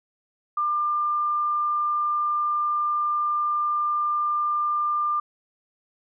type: tone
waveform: sine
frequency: 1196 Hz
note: D6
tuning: 31 cents sharp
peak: -21 dBFS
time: 0.57-5.2 s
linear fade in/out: 5 ms
effects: none